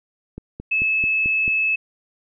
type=click train; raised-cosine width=3 ms; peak=-19 dBFS; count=6; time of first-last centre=0.38-1.479 s; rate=4.55 Hz
type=tone; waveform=sine; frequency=2600 Hz; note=E7; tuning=24 cents flat; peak=-17 dBFS; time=0.71-1.76 s; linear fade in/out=10 ms
effects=none